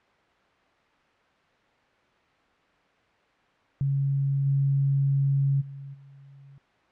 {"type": "tone with level steps", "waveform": "sine", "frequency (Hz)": 138.3, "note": "C#3", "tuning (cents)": -4, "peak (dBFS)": [-22, -20, -37, -47], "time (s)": [3.81, 6.58], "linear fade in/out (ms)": 0, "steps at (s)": [4.45, 5.6, 5.93], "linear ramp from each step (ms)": 20, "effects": ["white hiss -62 dBFS RMS until 6.91 s", "low-pass 2000 Hz 12 dB/octave"]}